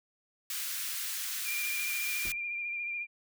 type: high-pass noise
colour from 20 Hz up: white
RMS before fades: -36 dBFS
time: 0.5-2.32 s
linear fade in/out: 2 ms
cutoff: 1400 Hz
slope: 24 dB/octave
type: tone with vibrato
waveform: sine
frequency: 2393 Hz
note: D7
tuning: 32 cents sharp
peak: -33 dBFS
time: 1.44-3.07 s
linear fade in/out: 50 ms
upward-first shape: sine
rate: 14 Hz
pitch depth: 29 cents each way
type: noise with exponential decay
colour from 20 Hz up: brown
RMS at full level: -35 dBFS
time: 2.25-2.38 s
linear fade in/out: 2 ms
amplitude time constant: 28 ms
effects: none